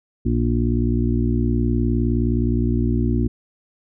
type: harmonic tone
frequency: 59.4 Hz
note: A#1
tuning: 33 cents sharp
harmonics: 1 / 2 / 4 / 5 / 6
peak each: -21 / -22 / -22 / -26 / -28 dBFS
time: 0.25-3.28 s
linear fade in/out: 10 ms
effects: none